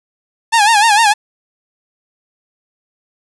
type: tone with vibrato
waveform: sawtooth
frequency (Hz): 867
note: A5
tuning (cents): -26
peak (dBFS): -4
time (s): 0.52-1.14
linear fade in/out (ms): 20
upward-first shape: sine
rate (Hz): 6.6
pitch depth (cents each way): 120
effects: resampled to 24000 Hz + 7-bit